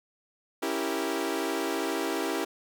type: chord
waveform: sawtooth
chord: C# diminished seventh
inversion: none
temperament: equal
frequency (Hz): 277.2 / 329.6 / 392 / 466.2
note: C#4 / E4 / G4 / Bb4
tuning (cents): 0 / 0 / 0 / 0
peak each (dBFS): -31 / -28 / -29 / -32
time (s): 0.62-2.45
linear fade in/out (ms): 10
effects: none